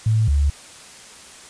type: tone pair in turn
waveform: sine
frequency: 110 / 71.48 Hz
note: A2 / D2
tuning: 0 / -46 cents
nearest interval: perfect fifth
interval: 746 cents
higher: first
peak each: -14 dBFS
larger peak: neither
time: 0.06-0.28 / 0.28-0.5 s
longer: neither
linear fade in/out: 5 ms
effects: white hiss -42 dBFS RMS until 1.49 s + resampled to 22050 Hz